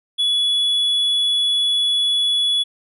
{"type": "tone", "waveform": "triangle", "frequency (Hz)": 3402, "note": "G#7", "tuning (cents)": 41, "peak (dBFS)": -14, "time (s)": [0.18, 2.64], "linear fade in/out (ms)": 20, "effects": ["resampled to 32000 Hz"]}